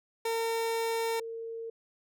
30% pulse / sine tone pair in turn, 455.9 / 455.9 Hz, A#4 / A#4, -39 / -39 cents, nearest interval unison, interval 0 cents, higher neither, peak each -26 / -36 dBFS, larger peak first, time 0.25-1.2 / 1.2-1.7 s, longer first, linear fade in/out 5 ms, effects none

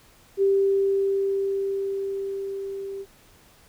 sine tone with level ramp, 392.5 Hz, G4, 2 cents sharp, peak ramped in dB -16 to -31 dBFS, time 0.37-3.06 s, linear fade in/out 50 ms, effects pink hiss -55 dBFS RMS until 3.68 s

